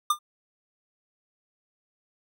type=tone with exponential decay; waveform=square; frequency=1201 Hz; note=D6; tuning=38 cents sharp; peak=-17 dBFS; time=0.1-0.19 s; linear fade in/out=5 ms; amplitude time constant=19 ms; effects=none